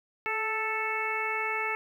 harmonic tone with a mistuned harmonic, 440 Hz, A4, in tune, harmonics 1 / 2 / 3 / 4 / 5 / 6, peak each -37 / -35 / -35 / -37 / -32 / -37 dBFS, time 0.26-1.75 s, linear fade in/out 0 ms, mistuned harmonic 1, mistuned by -28 cents, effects 10-bit

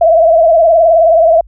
sine tone with vibrato, 659.3 Hz, E5, in tune, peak -4 dBFS, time 0.01-1.41 s, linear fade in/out 5 ms, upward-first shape triangle, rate 19 Hz, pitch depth 94 cents each way, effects added 50 Hz sine -35 dBFS peak until 1.47 s

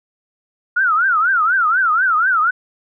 sine tone with vibrato, 1393 Hz, F6, 5 cents flat, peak -12 dBFS, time 0.76-2.51 s, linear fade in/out 10 ms, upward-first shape triangle, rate 4.1 Hz, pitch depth 250 cents each way, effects none

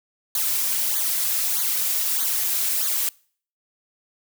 blue noise with flanger, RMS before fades -23 dBFS, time 0.35-3.09 s, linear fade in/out 2 ms, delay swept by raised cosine 0.37 to 4.67 ms, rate 1.6 Hz, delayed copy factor -1, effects noise-tail reverb RT60 0.5 s tail -25 dB re dry

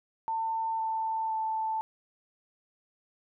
sine tone with pitch steps, 897 / 889.3 / 881.6 Hz, A5 / A5 / A5, +33 / +18 / +3 cents, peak -28 dBFS, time 0.28-1.81 s, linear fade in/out 0 ms, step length 510 ms, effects none

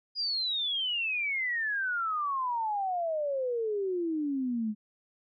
sine exponential sweep, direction down, 4937 to 207.7 Hz, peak -28 dBFS, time 0.15-4.75 s, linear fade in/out 50 ms, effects none

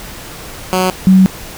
10% pulse / sine tone pair in turn, 185 / 188.56 Hz, F#3 / F#3, 0 / +33 cents, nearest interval unison, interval 33 cents, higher second, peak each -3 dBFS, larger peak neither, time 0.73-0.9 / 1.07-1.26 s, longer second, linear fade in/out 0 ms, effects pink hiss -30 dBFS RMS until 1.57 s

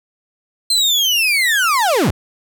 35% pulse linear sweep, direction down, 4174 to 54.2 Hz, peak -11 dBFS, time 0.7-2.11 s, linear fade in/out 5 ms, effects none

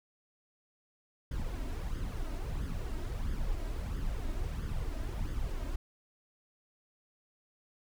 brown noise with flanger, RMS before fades -35 dBFS, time 1.31-5.76 s, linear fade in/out 5 ms, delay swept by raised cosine 0.6 to 3.2 ms, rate 1.5 Hz, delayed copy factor +0.6, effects none

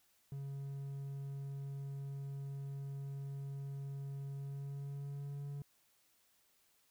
triangle tone with pitch glide, 138.59 to 142.16 Hz, C#3 to C#3, 0 to +44 cents, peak -39 dBFS, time 0.32-5.62 s, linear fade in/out 2 ms, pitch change +44 cents, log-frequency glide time 4.34-5.49 s, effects white hiss -73 dBFS RMS until 6.9 s

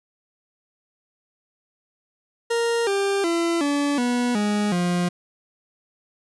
40% pulse tone with pitch steps, 466.2 / 396.6 / 337.4 / 287 / 244.1 / 207.7 / 176.66 Hz, A#4 / G4 / E4 / D4 / B3 / G#3 / F3, 0 / +20 / +40 / -40 / -20 / 0 / +20 cents, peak -19 dBFS, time 2.5-5.09 s, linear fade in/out 10 ms, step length 370 ms, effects resampled to 24000 Hz

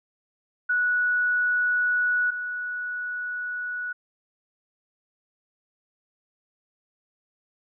sine tone pair in turn, 1470 / 1470 Hz, F#6 / F#6, -12 / -12 cents, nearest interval unison, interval 0 cents, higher neither, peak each -20 / -28 dBFS, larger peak first, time 0.69-2.31 / 2.31-3.93 s, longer neither, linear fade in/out 10 ms, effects none

